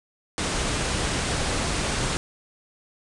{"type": "low-pass noise", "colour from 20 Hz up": "pink", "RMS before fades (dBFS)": -26, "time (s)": [0.38, 2.17], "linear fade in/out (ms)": 0, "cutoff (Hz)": 9800, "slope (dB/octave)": 96, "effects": []}